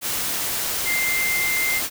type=tone in noise; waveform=sine; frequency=2093 Hz; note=C7; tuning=in tune; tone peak=-21 dBFS; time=0.84-1.82 s; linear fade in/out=50 ms; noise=white; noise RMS=-25 dBFS; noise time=0.01-1.9 s; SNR=+1 dB; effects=none